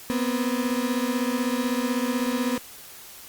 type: beating tone pair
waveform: 35% pulse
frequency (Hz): 241.4 / 257.4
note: B3 / C4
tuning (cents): -39 / -28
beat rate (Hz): 16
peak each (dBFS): -24 / -25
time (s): 0.1-2.58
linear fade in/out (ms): 0
effects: white hiss -44 dBFS RMS until 3.28 s + Opus 48 kbps